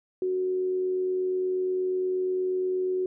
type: tone with amplitude modulation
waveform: sine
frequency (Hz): 370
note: F#4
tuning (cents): 0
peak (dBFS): -23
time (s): 0.22-3.06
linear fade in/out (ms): 2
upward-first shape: sine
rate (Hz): 88.4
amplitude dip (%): 25
effects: none